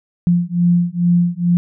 sine beating tone pair, 173.2 / 175.5 Hz, F3 / F3, -14 / +9 cents, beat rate 2.3 Hz, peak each -15 dBFS, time 0.27-1.57 s, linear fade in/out 0 ms, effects none

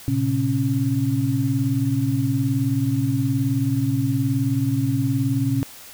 sine tone cluster, 114.9 / 133.8 / 273.3 Hz, A#2 / C3 / C#4, -25 / +39 / -24 cents, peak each -23 / -23 / -22 dBFS, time 0.08-5.63 s, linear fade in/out 0 ms, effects white hiss -42 dBFS RMS until 5.93 s

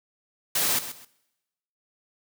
white noise with echo, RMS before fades -24 dBFS, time 0.55-0.79 s, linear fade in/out 5 ms, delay 130 ms, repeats 2, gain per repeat -12 dB, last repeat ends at 1.05 s, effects noise-tail reverb RT60 1.0 s tail -24 dB re dry + high-pass 100 Hz 12 dB/octave

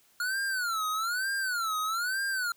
square tone with vibrato, 1419 Hz, F6, 27 cents sharp, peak -29 dBFS, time 0.2-2.52 s, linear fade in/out 2 ms, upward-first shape sine, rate 1.1 Hz, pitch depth 210 cents each way, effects white hiss -64 dBFS RMS until 2.56 s

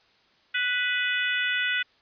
harmonic tone with a mistuned harmonic, 493.9 Hz, B4, in tune, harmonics 3 / 4 / 5 / 6 / 7, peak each -27 / -29 / -31 / -33 / -34 dBFS, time 0.54-1.83 s, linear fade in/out 10 ms, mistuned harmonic 5, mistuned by +26 cents, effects white hiss -62 dBFS RMS until 2.01 s + resampled to 11025 Hz

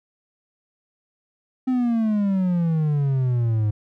triangle exponential sweep, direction down, 260.7 to 103.83 Hz, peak -16 dBFS, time 1.67-3.71 s, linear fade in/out 10 ms, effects none

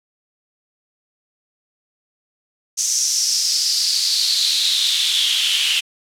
pink noise with high-pass filter sweep, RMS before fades -18 dBFS, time 2.77-5.81 s, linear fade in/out 20 ms, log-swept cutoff 6200 to 2900 Hz, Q 5.8, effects low-pass 10000 Hz 12 dB/octave

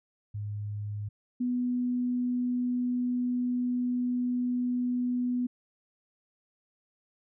sine tone pair in turn, 103.83 / 247 Hz, G#2 / B3, 0 / 0 cents, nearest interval octave + minor third, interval 1500 cents, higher second, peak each -32 / -26 dBFS, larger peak second, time 0.34-1.09 / 1.4-5.47 s, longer second, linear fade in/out 10 ms, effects none

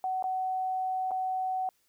sine tone with dropouts, 750 Hz, F#5, 23 cents sharp, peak -28 dBFS, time 0.04-1.69 s, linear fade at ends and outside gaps 1 ms, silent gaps 0.225-0.24 / 1.109-1.115 s, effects white hiss -71 dBFS RMS until 1.88 s

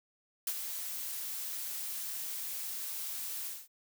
blue noise with ADSR envelope, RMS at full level -32 dBFS, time 0.47-3.68 s, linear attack 3 ms, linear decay 58 ms, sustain -7 dB, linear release 220 ms, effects none

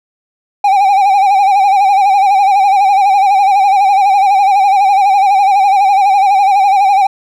triangle tone with vibrato, 791 Hz, G5, 15 cents sharp, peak -4 dBFS, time 0.64-7.07 s, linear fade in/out 5 ms, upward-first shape sine, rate 12 Hz, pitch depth 77 cents each way, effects none

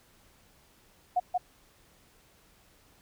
sine tone with echo, 724 Hz, F#5, 38 cents flat, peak -22 dBFS, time 1.16-1.2 s, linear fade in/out 10 ms, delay 180 ms, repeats 1, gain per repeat -2 dB, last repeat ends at 1.38 s, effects pink hiss -62 dBFS RMS until 3.01 s

